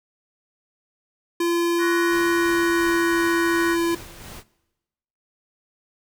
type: tone with pitch glide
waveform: square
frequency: 342.2 to 338.1 Hz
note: F4 to E4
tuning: -35 to +44 cents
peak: -20 dBFS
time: 1.4-3.95 s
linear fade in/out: 5 ms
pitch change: -21 cents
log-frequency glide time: 2.16-3.19 s
type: chord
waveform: sine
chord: F# major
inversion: second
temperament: equal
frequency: 1108.7 / 1480 / 1864.7 Hz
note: C#6 / F#6 / A#6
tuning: 0 / 0 / 0 cents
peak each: -30 / -27 / -28 dBFS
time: 1.78-3.77 s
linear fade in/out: 50 ms
type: noise with tremolo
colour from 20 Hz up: pink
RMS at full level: -39 dBFS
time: 2.09-4.44 s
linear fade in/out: 50 ms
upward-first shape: sine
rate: 2.8 Hz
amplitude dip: 40%
effects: noise-tail reverb RT60 1.0 s tail -21 dB re dry